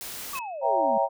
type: noise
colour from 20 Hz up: white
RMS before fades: -37 dBFS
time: 0.01-0.39 s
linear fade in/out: 0 ms
type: exponential sweep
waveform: sine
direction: down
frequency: 1174.7 to 205.8 Hz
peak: -32 dBFS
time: 0.33-0.98 s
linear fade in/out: 5 ms
type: tone with exponential decay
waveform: sine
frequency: 2580 Hz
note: E7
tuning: 38 cents flat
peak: -32 dBFS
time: 0.35-0.69 s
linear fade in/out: 5 ms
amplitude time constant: 73 ms
type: chord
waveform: sine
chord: C# diminished seventh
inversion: none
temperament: equal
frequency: 554.4 / 659.3 / 784 / 932.3 Hz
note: C#5 / E5 / G5 / Bb5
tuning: 0 / 0 / 0 / 0 cents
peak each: -26 dBFS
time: 0.61-1.09 s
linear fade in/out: 50 ms
effects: none